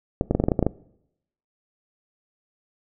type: clicks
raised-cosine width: 2 ms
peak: -6 dBFS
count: 10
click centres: 0.211 / 0.31 / 0.35 / 0.4 / 0.439 / 0.485 / 0.518 / 0.592 / 0.627 / 0.666 s
effects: noise-tail reverb RT60 0.8 s tail -21 dB re dry